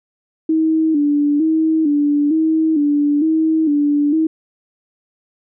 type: tone with vibrato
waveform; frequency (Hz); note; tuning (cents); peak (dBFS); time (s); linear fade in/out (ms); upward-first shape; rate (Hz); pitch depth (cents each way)
sine; 304.5; D#4; -37; -12; 0.49-4.27; 5; square; 1.1; 77
effects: none